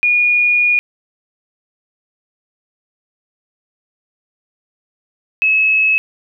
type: tone pair in turn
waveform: sine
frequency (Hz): 2442 / 2582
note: D#7 / E7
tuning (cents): -33 / -37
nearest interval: minor second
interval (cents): 96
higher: second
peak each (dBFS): -10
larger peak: neither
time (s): 0.03-0.79 / 5.42-5.98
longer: first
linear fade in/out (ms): 0
effects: none